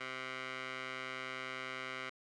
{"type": "tone with band-pass filter", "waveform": "15% pulse", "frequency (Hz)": 130, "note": "C3", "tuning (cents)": -11, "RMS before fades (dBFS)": -43, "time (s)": [0, 2.1], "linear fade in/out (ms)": 10, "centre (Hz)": 2000, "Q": 1.7, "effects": ["resampled to 22050 Hz"]}